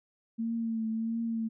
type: tone with vibrato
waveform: sine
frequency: 225.9 Hz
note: A3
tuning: 46 cents sharp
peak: -29 dBFS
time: 0.38-1.49 s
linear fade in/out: 20 ms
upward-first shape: triangle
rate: 1.5 Hz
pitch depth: 39 cents each way
effects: none